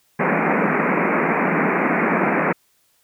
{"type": "band-pass noise", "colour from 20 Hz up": "pink", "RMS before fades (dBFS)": -19, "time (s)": [0.19, 2.53], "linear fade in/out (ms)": 10, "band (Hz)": [160, 2400], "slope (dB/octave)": 96, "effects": ["white hiss -62 dBFS RMS until 3.03 s"]}